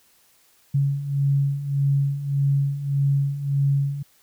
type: beating tone pair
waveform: sine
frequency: 138.59 / 140.29 Hz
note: C#3 / C#3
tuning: 0 / +21 cents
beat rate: 1.7 Hz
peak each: -25 / -20 dBFS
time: 0.74-4.03 s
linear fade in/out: 10 ms
effects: white hiss -59 dBFS RMS until 4.22 s